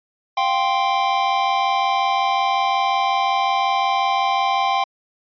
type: chord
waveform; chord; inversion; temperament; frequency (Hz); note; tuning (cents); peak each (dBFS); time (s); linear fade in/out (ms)
square; F suspended second; none; equal; 698.5 / 784 / 1046.5; F5 / G5 / C6; 0 / 0 / 0; -26 / -20 / -22; 0.37-4.84; 5
effects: resampled to 11025 Hz